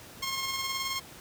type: tone with tremolo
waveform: 10% pulse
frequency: 1074 Hz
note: C6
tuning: 45 cents sharp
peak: -21 dBFS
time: 0.22-1 s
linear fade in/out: 10 ms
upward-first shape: square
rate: 19 Hz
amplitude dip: 30%
effects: pink hiss -48 dBFS RMS until 1.2 s + high-pass 60 Hz 12 dB/octave